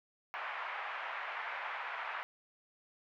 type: band-pass noise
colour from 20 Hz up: pink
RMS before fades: -41 dBFS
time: 0.34-2.23 s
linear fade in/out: 0 ms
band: 820 to 2300 Hz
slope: 24 dB/octave
effects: none